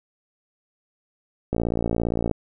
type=click train; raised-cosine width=2 ms; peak=-10 dBFS; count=46; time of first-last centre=1.53-2.313 s; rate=57.5 Hz; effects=none